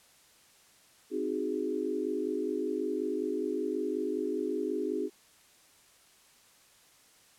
sine chord, Ab dominant seventh, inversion first, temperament equal, 261.6 / 311.1 / 370 / 415.3 Hz, C4 / Eb4 / Gb4 / Ab4, 0 / 0 / 0 / 0 cents, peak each -37 / -35 / -35 / -34 dBFS, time 1.1-5.1 s, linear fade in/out 50 ms, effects white hiss -61 dBFS RMS until 7.38 s + low-pass 11000 Hz 12 dB/octave

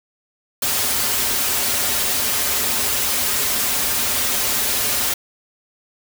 white noise with comb filter, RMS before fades -20 dBFS, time 0.62-5.14 s, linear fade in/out 5 ms, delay 6.1 ms, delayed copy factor -0.7, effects none

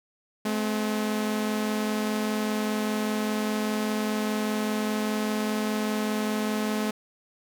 sawtooth tone pair together, 213.6 / 258.6 Hz, G#3 / C4, +49 / -20 cents, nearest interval minor third, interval 331 cents, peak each -22 / -29 dBFS, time 0.45-6.91 s, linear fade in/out 5 ms, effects none

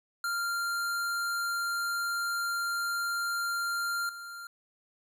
square tone with level steps, 1391 Hz, F6, 7 cents flat, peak -30 / -41 dBFS, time 0.24-4.47 s, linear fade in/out 2 ms, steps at 4.09 s, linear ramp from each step 2 ms, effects none

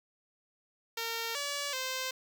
5% pulse tone with pitch steps, 458.8 / 572 / 519 Hz, A#4 / D5 / C5, -28 / -46 / -14 cents, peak -22 dBFS, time 0.97-2.11 s, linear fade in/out 5 ms, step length 380 ms, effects none

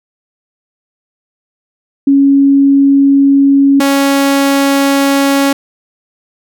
sine / sawtooth tone pair in turn, 277.2 / 277.2 Hz, C#4 / C#4, 0 / 0 cents, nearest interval unison, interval 0 cents, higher neither, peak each -4 dBFS, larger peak neither, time 2.07-3.8 / 3.8-5.53 s, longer neither, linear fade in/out 5 ms, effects none

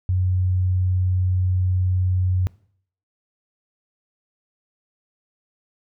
sine tone, 91.9 Hz, F#2, 11 cents flat, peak -17 dBFS, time 0.09-2.47 s, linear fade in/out 0 ms, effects noise-tail reverb RT60 0.6 s tail -22 dB re dry

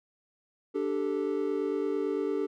triangle chord, D suspended fourth, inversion none, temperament just, 293.7 / 391.6 / 440.5 Hz, D4 / G4 / A4, 0 / -2 / +2 cents, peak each -31 / -29 / -30 dBFS, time 0.74-2.47 s, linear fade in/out 20 ms, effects none

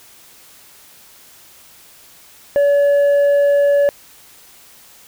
triangle tone with tanh clipping, 570 Hz, C#5, 48 cents sharp, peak -11 dBFS, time 2.56-3.89 s, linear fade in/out 0 ms, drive 8 dB, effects white hiss -45 dBFS RMS until 5.07 s

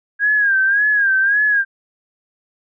sine tone with vibrato, 1624 Hz, G#6, 39 cents flat, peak -12 dBFS, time 0.19-1.65 s, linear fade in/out 50 ms, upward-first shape sine, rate 1.8 Hz, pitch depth 88 cents each way, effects none

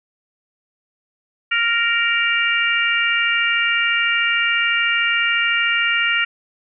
harmonic tone, 466.2 Hz, A#4, in tune, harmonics 3 / 4 / 5 / 6, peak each -21 / -21 / -21 / -21 dBFS, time 1.51-6.25 s, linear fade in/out 10 ms, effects none

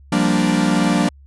45% pulse chord, G minor seventh, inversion third, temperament equal, 174.61 / 196 / 233.1 / 293.7 Hz, F3 / G3 / Bb3 / D4, 0 / 0 / 0 / 0 cents, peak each -20 dBFS, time 0.12-1.09 s, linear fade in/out 5 ms, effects added 69 Hz sine -42 dBFS peak until 1.26 s + resampled to 24000 Hz

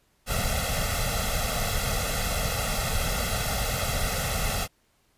pink noise with comb filter, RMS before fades -27 dBFS, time 0.26-4.68 s, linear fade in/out 50 ms, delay 1.5 ms, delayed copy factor +1, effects pink hiss -67 dBFS RMS until 5.17 s + resampled to 32000 Hz

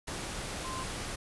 sine tone in noise, 1042 Hz, C6, 7 cents flat, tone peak -38 dBFS, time 0.64-0.84 s, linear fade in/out 10 ms, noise pink, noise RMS -38 dBFS, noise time 0.07-1.16 s, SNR -3 dB, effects resampled to 24000 Hz

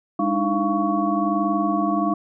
sine tone cluster, 203.7 / 296.6 / 317.8 / 692 / 1119 Hz, G#3 / D4 / D#4 / F5 / C#6, -33 / +17 / +37 / -16 / +16 cents, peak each -25 dBFS, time 0.19-2.14 s, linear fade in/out 5 ms, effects none

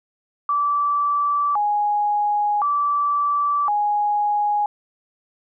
sine tone with vibrato, 981 Hz, B5, 12 cents flat, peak -17 dBFS, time 0.49-4.66 s, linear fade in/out 2 ms, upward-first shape square, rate 0.47 Hz, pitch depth 290 cents each way, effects none

